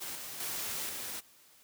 white noise with level steps, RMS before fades -40 / -43 / -37 / -40 dBFS, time 0-1.21 s, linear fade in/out 20 ms, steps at 0.15 / 0.4 / 0.89 s, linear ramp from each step 2 ms, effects white hiss -61 dBFS RMS until 1.63 s + high-pass 80 Hz 12 dB/octave

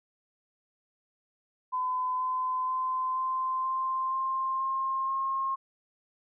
sine tone with pitch steps, 1014 / 1022.2 / 1030.5 / 1038.9 / 1047.3 / 1055.8 / 1064.4 / 1073.1 Hz, B5 / C6 / C6 / C6 / C6 / C6 / C6 / C6, +45 / -41 / -27 / -13 / +1 / +15 / +29 / +43 cents, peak -27 dBFS, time 1.72-5.56 s, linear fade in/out 20 ms, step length 480 ms, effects none

